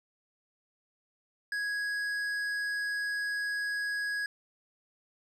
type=tone with tanh clipping; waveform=sine; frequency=1661.2 Hz; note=G#6; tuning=in tune; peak=-32 dBFS; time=1.52-4.26 s; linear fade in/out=2 ms; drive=10 dB; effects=none